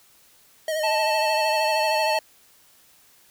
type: tone with vibrato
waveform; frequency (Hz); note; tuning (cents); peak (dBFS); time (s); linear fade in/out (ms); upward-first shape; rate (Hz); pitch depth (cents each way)
square; 625; D#5; +8; -24; 0.68-2.19; 2; sine; 13; 44
type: harmonic tone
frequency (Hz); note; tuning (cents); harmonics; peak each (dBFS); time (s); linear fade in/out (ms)
880; A5; 0; 1 / 3 / 5; -23 / -28 / -30; 0.83-2.19; 10
effects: white hiss -56 dBFS RMS until 3.3 s